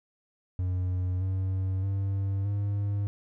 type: tone with pitch steps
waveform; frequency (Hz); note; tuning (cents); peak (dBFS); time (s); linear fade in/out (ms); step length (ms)
triangle; 91.3 / 94.52 / 97.85 / 101.3; F#2 / F#2 / G2 / G#2; -23 / +37 / -3 / -43; -24; 0.59-3.07; 0; 620
effects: none